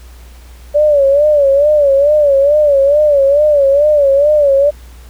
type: tone with vibrato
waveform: sine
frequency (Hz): 575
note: D5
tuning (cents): -37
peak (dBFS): -6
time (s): 0.74-4.71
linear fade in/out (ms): 20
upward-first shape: sine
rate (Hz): 2.3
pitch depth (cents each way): 94
effects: added 60 Hz sine -33 dBFS peak until 5.09 s + pink hiss -44 dBFS RMS until 5.09 s